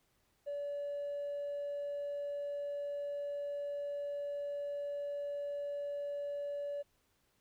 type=tone with hard clipping; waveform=sine; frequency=574 Hz; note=D5; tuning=40 cents flat; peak=-37 dBFS; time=0.46-6.83 s; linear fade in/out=20 ms; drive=1 dB; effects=pink hiss -75 dBFS RMS until 7.4 s